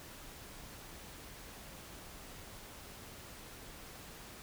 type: silence
effects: pink hiss -51 dBFS RMS until 4.42 s